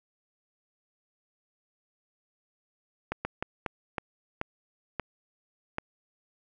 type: slowing click train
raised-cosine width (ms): 0.5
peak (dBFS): -15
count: 8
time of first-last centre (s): 3.12-5.784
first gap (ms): 130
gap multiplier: 1.35
effects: none